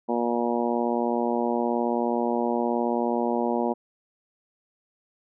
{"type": "harmonic tone", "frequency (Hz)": 119, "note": "A#2", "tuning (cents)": 36, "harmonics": [2, 3, 4, 5, 6, 7, 8], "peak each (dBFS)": [-27, -29, -30, -31, -32, -32, -33], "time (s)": [0.08, 3.74], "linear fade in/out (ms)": 20, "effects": []}